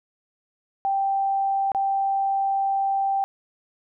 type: tone with dropouts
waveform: sine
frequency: 784 Hz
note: G5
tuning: in tune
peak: -20 dBFS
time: 0.85-3.24 s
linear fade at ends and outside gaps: 0 ms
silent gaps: 1.718-1.748 s
effects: none